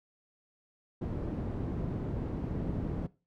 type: low-pass noise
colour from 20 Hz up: white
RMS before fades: -35 dBFS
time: 1.01-3.07 s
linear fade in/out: 10 ms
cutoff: 240 Hz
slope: 12 dB/octave
effects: noise-tail reverb RT60 0.3 s tail -19 dB re dry